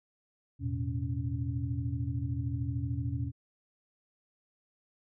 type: tone cluster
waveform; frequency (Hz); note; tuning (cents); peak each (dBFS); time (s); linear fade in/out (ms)
sine; 83.5 / 111.1 / 124.4 / 280.3; E2 / A2 / B2 / C#4; +23 / +17 / +13 / +19; -36 / -36 / -34 / -40; 0.59-3.32; 50
effects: none